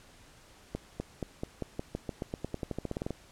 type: accelerating click train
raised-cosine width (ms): 2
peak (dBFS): -20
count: 21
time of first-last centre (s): 0.75-3.107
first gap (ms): 250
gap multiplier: 0.91
effects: pink hiss -57 dBFS RMS until 3.31 s + low-pass 10000 Hz 12 dB/octave